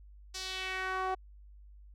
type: tone with band-pass filter sweep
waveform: sawtooth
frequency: 375.9 Hz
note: F#4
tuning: 27 cents sharp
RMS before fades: -36 dBFS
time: 0.34-1.15 s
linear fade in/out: 10 ms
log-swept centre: 5500 to 800 Hz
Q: 2
effects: added 50 Hz sine -51 dBFS peak until 1.94 s